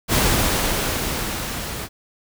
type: noise with level ramp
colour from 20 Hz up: pink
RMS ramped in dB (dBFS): -17 to -30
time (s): 0.08-1.89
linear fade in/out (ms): 50
effects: none